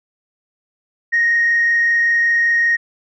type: tone with frequency modulation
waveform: sine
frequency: 1867 Hz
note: A#6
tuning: 2 cents sharp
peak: -11 dBFS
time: 1.12-2.77 s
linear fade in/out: 20 ms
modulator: 25.2 Hz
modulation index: 0.47
effects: tanh soft clip ceiling -8 dBFS